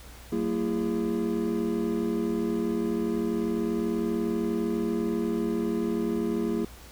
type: tone cluster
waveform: triangle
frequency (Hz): 189.2 / 229.5 / 337.8 / 410.2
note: F#3 / A#3 / E4 / G#4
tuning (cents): +39 / -27 / +42 / -21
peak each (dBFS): -32 / -27 / -28 / -30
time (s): 0.32-6.65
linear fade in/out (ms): 5
effects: added 60 Hz sine -47 dBFS peak until 6.91 s + pink hiss -49 dBFS RMS until 6.91 s